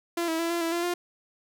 sawtooth tone with pitch steps, 341 / 324.5 / 334.8 / 341.8 / 330.9 / 343.6 / 351.7 Hz, F4 / E4 / E4 / F4 / E4 / F4 / F4, -41 / -27 / +27 / -37 / +7 / -28 / +12 cents, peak -22 dBFS, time 0.17-0.94 s, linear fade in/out 5 ms, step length 110 ms, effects none

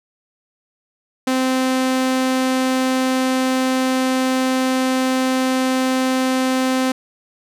sawtooth tone, 259.3 Hz, C4, 15 cents flat, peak -12 dBFS, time 1.27-6.92 s, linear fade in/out 5 ms, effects low-pass 12000 Hz 12 dB/octave

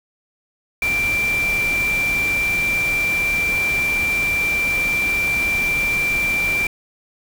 sine tone in noise, 2356 Hz, D7, 5 cents sharp, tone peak -17 dBFS, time 0.82-6.67 s, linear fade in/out 2 ms, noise pink, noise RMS -29 dBFS, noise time 0.82-6.67 s, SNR +9 dB, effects none

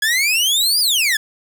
sawtooth exponential two-way sweep, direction up then down, 1661.2 to 5020 to 1661.2 Hz, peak -11 dBFS, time 0.02-1.17 s, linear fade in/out 5 ms, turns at 0.8 s, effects 7-bit

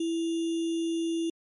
sine tone with sample-and-hold, 331.1 Hz, E4, 8 cents sharp, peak -26 dBFS, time 0-1.3 s, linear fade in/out 5 ms, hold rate 3150 Hz, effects MP3 48 kbps

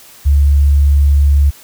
sine tone, 71.2 Hz, C#2, 47 cents sharp, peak -6 dBFS, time 0.25-1.51 s, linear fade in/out 20 ms, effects white hiss -40 dBFS RMS until 1.63 s

